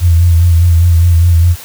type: tone with vibrato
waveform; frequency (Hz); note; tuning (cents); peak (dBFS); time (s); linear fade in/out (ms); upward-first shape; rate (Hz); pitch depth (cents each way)
sine; 85.1; F2; -44; -4; 0-1.56; 50; sine; 4.9; 54
effects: white hiss -31 dBFS RMS until 1.64 s